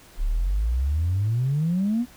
sine exponential sweep, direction up, 33.1 to 250.4 Hz, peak -19 dBFS, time 0.17-2.06 s, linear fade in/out 50 ms, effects tanh soft clip ceiling -16 dBFS + pink hiss -50 dBFS RMS until 2.16 s

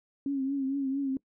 sine tone with vibrato, 272.7 Hz, C#4, 28 cents flat, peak -27 dBFS, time 0.26-1.17 s, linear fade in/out 2 ms, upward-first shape triangle, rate 4.4 Hz, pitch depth 65 cents each way, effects noise-tail reverb RT60 0.1 s tail -22 dB re dry

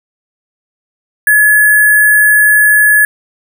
sine tone with sample-and-hold, 1702 Hz, G#6, 42 cents sharp, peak -4 dBFS, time 1.27-3.05 s, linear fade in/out 2 ms, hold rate 11025 Hz, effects none

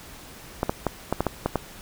clicks, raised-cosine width 1 ms, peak -8 dBFS, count 8, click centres 0.631 / 0.695 / 0.867 / 1.126 / 1.206 / 1.267 / 1.46 / 1.557 s, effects pink hiss -44 dBFS RMS until 1.81 s

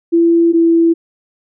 sine tone pair in turn, 336.4 / 332.9 Hz, E4 / E4, +35 / +17 cents, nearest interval unison, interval 18 cents, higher first, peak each -7 dBFS, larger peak neither, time 0.12-0.53 / 0.53-0.94 s, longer neither, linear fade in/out 20 ms, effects none

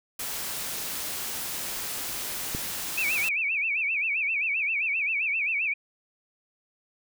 white noise, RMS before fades -33 dBFS, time 0.19-3.29 s, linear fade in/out 5 ms
click, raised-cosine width 3 ms, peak -18 dBFS, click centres 2.549 s
sine tone with vibrato, 2450 Hz, D#7, 27 cents flat, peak -24 dBFS, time 2.97-5.74 s, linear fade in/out 10 ms, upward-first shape sine, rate 7.6 Hz, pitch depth 170 cents each way
effects none

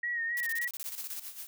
sine tone with vibrato, 1880 Hz, A#6, 14 cents sharp, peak -30 dBFS, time 0.03-0.68 s, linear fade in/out 5 ms, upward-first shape sine, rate 3.6 Hz, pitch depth 48 cents each way
blue noise bursts, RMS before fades -39 dBFS, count 14, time 0.37-1.196 s, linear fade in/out 0 ms, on 33 ms, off 28 ms
blue noise with tremolo, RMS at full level -41 dBFS, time 0.84-1.47 s, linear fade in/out 0 ms, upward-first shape sine, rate 7.5 Hz, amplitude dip 70%
effects none

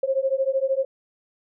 sine beating tone pair, 529 / 542 Hz, C5 / C#5, +19 / -39 cents, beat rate 13 Hz, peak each -23 dBFS, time 0.03-0.85 s, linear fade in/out 5 ms, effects none

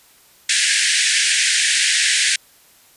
pink band-pass noise, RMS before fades -17 dBFS, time 0.49-2.36 s, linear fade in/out 5 ms, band 1600 to 9700 Hz, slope 96 dB/octave, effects white hiss -51 dBFS RMS until 2.96 s + resampled to 32000 Hz

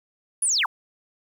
sine linear sweep, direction down, 10548 to 719 Hz, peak -19 dBFS, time 0.42-0.66 s, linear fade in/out 5 ms, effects 8-bit

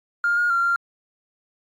triangle tone with pitch steps, 1406 / 1428 / 1379 / 1387 Hz, F6 / F6 / F6 / F6, +11 / +38 / -22 / -12 cents, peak -14 dBFS, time 0.24-0.76 s, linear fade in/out 2 ms, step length 130 ms, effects tanh soft clip ceiling -15 dBFS + AAC 64 kbps

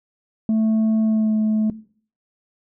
sine tone with pitch glide, 220 to 216.3 Hz, A3 to A3, 0 to -29 cents, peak -13 dBFS, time 0.49-1.7 s, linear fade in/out 2 ms, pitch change -29 cents, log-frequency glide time 1.01-1.35 s, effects noise-tail reverb RT60 0.5 s tail -20 dB re dry + tanh soft clip ceiling -15 dBFS

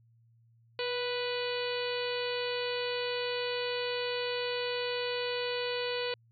harmonic tone with a mistuned harmonic, 493.4 Hz, B4, 2 cents flat, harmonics 1 / 2 / 3 / 4 / 5 / 6 / 7 / 8 / 9, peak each -33 / -42 / -43 / -44 / -41 / -41 / -46 / -43 / -43 dBFS, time 0.79-6.14 s, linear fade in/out 2 ms, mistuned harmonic 1, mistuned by -19 cents, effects added 115 Hz sine -61 dBFS peak until 6.31 s

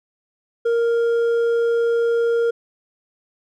sine tone with hard clipping, 466.2 Hz, A#4, in tune, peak -17 dBFS, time 0.65-2.51 s, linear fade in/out 10 ms, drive 4 dB, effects none

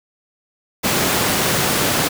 pink high-pass noise, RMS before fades -18 dBFS, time 0.83-2.09 s, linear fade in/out 20 ms, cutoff 120 Hz, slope 12 dB/octave, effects none

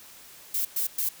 violet noise bursts, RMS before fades -27 dBFS, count 3, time 0.54-1.09 s, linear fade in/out 5 ms, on 110 ms, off 110 ms, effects white hiss -49 dBFS RMS until 1.2 s

